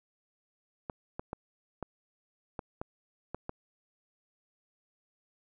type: clicks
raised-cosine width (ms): 1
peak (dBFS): -22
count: 8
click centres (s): 0.898 / 1.195 / 1.331 / 1.827 / 2.592 / 2.815 / 3.346 / 3.494
effects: none